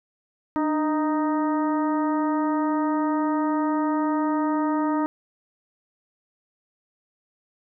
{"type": "harmonic tone with a mistuned harmonic", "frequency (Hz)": 310.7, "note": "D#4", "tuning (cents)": -2, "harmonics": [1, 2, 3, 4, 5, 6], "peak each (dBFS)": [-22, -31, -28, -32, -43, -42], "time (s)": [0.56, 5.06], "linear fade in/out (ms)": 0, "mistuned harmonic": 1, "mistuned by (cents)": -57, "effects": []}